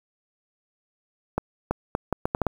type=accelerating click train; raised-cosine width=1 ms; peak=-9 dBFS; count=8; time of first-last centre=1.38-2.467 s; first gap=330 ms; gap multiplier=0.73; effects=7-bit